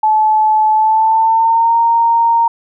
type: tone with pitch glide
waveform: sine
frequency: 864 to 926 Hz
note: A5 to A#5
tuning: -32 to -12 cents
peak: -8 dBFS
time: 0.03-2.48 s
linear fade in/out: 5 ms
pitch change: +120 cents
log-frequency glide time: 0.72-1.76 s
effects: none